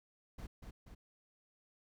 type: noise with echo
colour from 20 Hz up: brown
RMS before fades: -45 dBFS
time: 0.38-0.47 s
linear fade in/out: 10 ms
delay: 240 ms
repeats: 2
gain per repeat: -4 dB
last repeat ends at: 0.95 s
effects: none